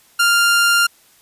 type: tone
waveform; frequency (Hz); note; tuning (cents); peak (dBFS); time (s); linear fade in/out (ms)
sawtooth; 1396.9; F6; 0; -8; 0.19-0.87; 10
effects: white hiss -52 dBFS RMS until 1.21 s + resampled to 32000 Hz